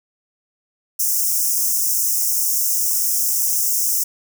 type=high-pass noise; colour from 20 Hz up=white; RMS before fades=-19 dBFS; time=0.99-4.04 s; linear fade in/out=10 ms; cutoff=5300 Hz; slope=96 dB/octave; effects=none